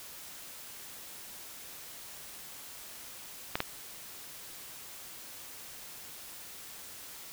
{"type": "clicks", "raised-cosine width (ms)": 0.3, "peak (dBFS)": -13, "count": 2, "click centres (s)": [3.555, 3.604], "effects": ["white hiss -47 dBFS RMS until 7.32 s"]}